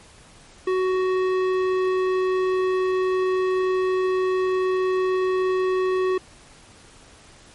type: tone with tanh clipping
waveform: sine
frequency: 372.3 Hz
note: F#4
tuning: 11 cents sharp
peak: -21 dBFS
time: 0.67-6.18 s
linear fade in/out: 5 ms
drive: 15 dB
effects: pink hiss -49 dBFS RMS until 7.54 s + MP3 48 kbps